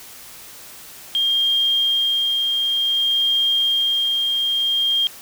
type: tone with tremolo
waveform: sine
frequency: 3212 Hz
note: G7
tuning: 41 cents sharp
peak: -15 dBFS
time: 1.15-5.07 s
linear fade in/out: 0 ms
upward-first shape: sine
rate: 0.55 Hz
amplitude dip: 25%
effects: white hiss -40 dBFS RMS until 5.21 s